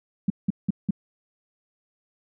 sine tone bursts, 196 Hz, G3, in tune, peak -17 dBFS, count 4, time 0.28-0.908 s, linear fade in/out 5 ms, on 22 ms, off 180 ms, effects none

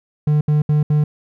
triangle tone bursts, 150 Hz, D3, 37 cents sharp, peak -10 dBFS, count 4, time 0.27-1.04 s, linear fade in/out 5 ms, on 140 ms, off 70 ms, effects none

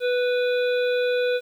harmonic tone, 493.9 Hz, B4, in tune, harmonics 1 / 3 / 5 / 7 / 8, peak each -20 / -30 / -34 / -37 / -38 dBFS, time 0-1.41 s, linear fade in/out 50 ms, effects 9-bit

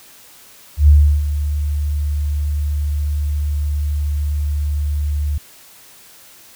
sine tone with ADSR envelope, 73.6 Hz, D2, 4 cents sharp, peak -4 dBFS, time 0.77-5.38 s, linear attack 110 ms, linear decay 340 ms, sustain -12 dB, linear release 4 ms, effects white hiss -44 dBFS RMS until 6.55 s

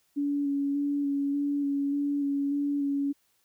sine tone with vibrato, 283.4 Hz, C#4, 38 cents sharp, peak -25 dBFS, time 0.16-3.13 s, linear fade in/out 20 ms, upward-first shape square, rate 1.7 Hz, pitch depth 15 cents each way, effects white hiss -70 dBFS RMS until 3.44 s

